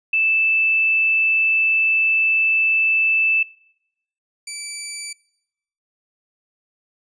sine / 5% pulse tone pair in turn, 2637 / 2321 Hz, E7 / D7, 0 / -21 cents, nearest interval major second, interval 221 cents, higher first, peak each -15 / -17 dBFS, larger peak first, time 0.13-3.43 / 4.47-5.13 s, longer first, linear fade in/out 5 ms, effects noise-tail reverb RT60 0.8 s tail -23 dB re dry + resampled to 22050 Hz

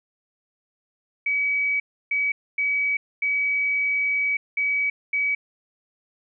sine tone bursts at uneven times, 2275 Hz, C#7, 44 cents sharp, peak -20 dBFS, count 6, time 1.26-1.8 / 2.11-2.32 / 2.58-2.97 / 3.22-4.37 / 4.57-4.9 / 5.13-5.35 s, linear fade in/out 5 ms, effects none

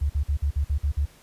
sine tone bursts, 71.7 Hz, D2, 41 cents flat, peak -20 dBFS, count 8, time 0.01-1.057 s, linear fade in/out 10 ms, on 88 ms, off 49 ms, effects pink hiss -54 dBFS RMS until 1.22 s + resampled to 32000 Hz

